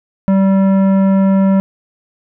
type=tone with tanh clipping; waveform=sine; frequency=193.5 Hz; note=G3; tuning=22 cents flat; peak=-10 dBFS; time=0.28-1.6 s; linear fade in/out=0 ms; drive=13 dB; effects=none